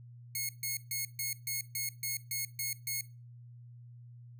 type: tone bursts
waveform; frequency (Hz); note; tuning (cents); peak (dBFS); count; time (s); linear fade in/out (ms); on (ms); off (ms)
5% pulse; 2174; C#7; -34; -23; 10; 0.35-3.01; 2; 140; 140
effects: noise-tail reverb RT60 0.3 s tail -19 dB re dry + added 120 Hz sine -49 dBFS peak until 4.39 s